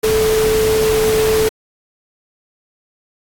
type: tone in noise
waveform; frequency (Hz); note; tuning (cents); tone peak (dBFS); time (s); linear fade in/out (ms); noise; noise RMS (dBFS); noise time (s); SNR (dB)
sine; 436.6; A4; -13; -12; 0.03-1.49; 10; pink; -21; 0.03-1.49; +6
effects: AAC 64 kbps